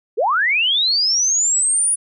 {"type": "linear sweep", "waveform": "sine", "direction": "up", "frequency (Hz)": [363.2, 9860], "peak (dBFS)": -14, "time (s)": [0.17, 1.96], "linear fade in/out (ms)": 20, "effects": []}